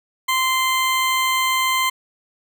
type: tone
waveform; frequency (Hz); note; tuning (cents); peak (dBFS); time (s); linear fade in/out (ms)
20% pulse; 1041; C6; -9; -12; 0.28-1.9; 10
effects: none